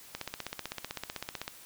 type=click train; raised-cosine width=0.2 ms; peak=-18 dBFS; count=22; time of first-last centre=0.15-1.479 s; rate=15.8 Hz; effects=white hiss -52 dBFS RMS until 1.65 s